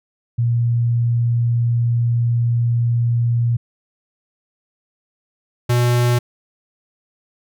sine / square tone pair in turn, 118.3 / 121.49 Hz, A#2 / B2, +26 / -28 cents, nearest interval unison, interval 46 cents, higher second, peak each -14 dBFS, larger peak neither, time 0.38-3.57 / 5.69-6.19 s, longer first, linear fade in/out 10 ms, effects none

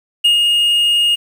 triangle tone with ADSR envelope, 2852 Hz, F7, 36 cents sharp, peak -6 dBFS, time 0.24-1.16 s, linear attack 11 ms, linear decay 120 ms, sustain -3 dB, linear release 18 ms, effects 7-bit

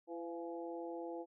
harmonic tone with a mistuned harmonic, 168.5 Hz, E3, 38 cents sharp, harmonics 2 / 3 / 4 / 5, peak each -44 / -46 / -50 / -51 dBFS, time 0.07-1.26 s, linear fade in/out 50 ms, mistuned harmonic 4, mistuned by +38 cents, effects none

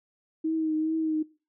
sine tone with vibrato, 316 Hz, D#4, 27 cents sharp, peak -24 dBFS, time 0.44-1.23 s, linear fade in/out 10 ms, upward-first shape triangle, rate 2.4 Hz, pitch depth 36 cents each way, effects noise-tail reverb RT60 0.3 s tail -19 dB re dry

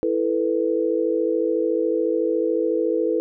sine chord, E suspended fourth, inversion none, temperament equal, 329.6 / 440 / 493.9 Hz, E4 / A4 / B4, 0 / 0 / 0 cents, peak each -23 dBFS, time 0.03-3.2 s, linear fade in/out 0 ms, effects none

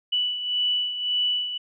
sine beating tone pair, 2963 / 2964.8 Hz, F#7 / F#7, +2 / +3 cents, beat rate 1.8 Hz, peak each -23 / -30 dBFS, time 0.12-1.58 s, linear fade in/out 10 ms, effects none

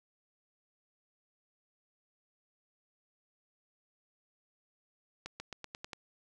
accelerating click train, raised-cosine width 0.2 ms, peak -24 dBFS, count 7, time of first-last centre 5.26-5.932 s, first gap 140 ms, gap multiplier 0.91, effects none

